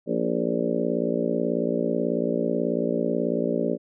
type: harmonic tone with a mistuned harmonic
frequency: 58.27 Hz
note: A#1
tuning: in tune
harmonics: 3 / 4 / 5 / 6 / 7 / 8 / 9 / 10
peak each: -31 / -28 / -30 / -35 / -29 / -31 / -31 / -31 dBFS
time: 0.06-3.78 s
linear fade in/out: 50 ms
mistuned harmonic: 6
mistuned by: -37 cents
effects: none